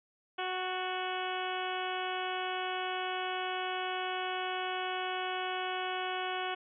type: harmonic tone with a mistuned harmonic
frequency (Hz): 370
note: F#4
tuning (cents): 0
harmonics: 1 / 2 / 3 / 4 / 5 / 6 / 7 / 8 / 9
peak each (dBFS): -40 / -37 / -41 / -41 / -47 / -45 / -45 / -43 / -47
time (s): 0.38-6.55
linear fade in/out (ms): 10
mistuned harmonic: 5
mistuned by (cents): -36
effects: none